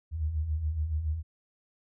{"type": "beating tone pair", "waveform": "sine", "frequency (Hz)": [71.9, 79], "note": ["D2", "D#2"], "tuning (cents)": [-36, 27], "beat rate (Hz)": 7.1, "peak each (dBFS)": [-36, -28], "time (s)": [0.11, 1.23], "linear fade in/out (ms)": 50, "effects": []}